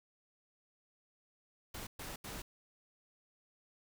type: noise bursts at uneven times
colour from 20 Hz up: pink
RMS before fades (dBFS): -45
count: 3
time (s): 1.74-1.87 / 1.99-2.16 / 2.24-2.42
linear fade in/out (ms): 5
effects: none